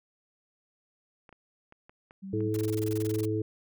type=clicks; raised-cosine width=0.5 ms; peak=-36 dBFS; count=8; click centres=1.292 / 1.327 / 1.724 / 1.895 / 2.109 / 2.406 / 2.564 / 2.611 s
type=tone; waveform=sine; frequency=193.2 Hz; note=G3; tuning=25 cents flat; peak=-37 dBFS; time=2.22-2.5 s; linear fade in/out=20 ms
type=harmonic tone; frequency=107.8 Hz; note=A2; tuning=35 cents flat; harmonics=1 / 3 / 4; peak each=-31 / -31 / -31 dBFS; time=2.33-3.42 s; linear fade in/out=5 ms
type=noise bursts; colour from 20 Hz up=white; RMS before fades=-42 dBFS; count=16; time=2.54-3.254 s; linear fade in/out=2 ms; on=24 ms; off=22 ms
effects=none